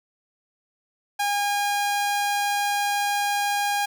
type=tone; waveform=sawtooth; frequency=814 Hz; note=G#5; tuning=35 cents flat; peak=-18 dBFS; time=1.19-3.86 s; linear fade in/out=10 ms; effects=none